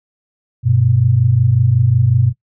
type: tone pair together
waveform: sine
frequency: 98 / 123.47 Hz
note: G2 / B2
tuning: 0 / 0 cents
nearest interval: major third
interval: 400 cents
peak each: -15 / -11 dBFS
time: 0.63-2.33 s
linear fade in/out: 50 ms
effects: noise-tail reverb RT60 0.1 s tail -17 dB re dry